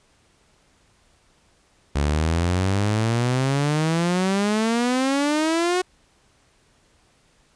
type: exponential sweep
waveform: sawtooth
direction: up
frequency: 70 to 370 Hz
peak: -15 dBFS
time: 1.95-5.82 s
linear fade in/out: 10 ms
effects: pink hiss -60 dBFS RMS until 7.55 s + resampled to 22050 Hz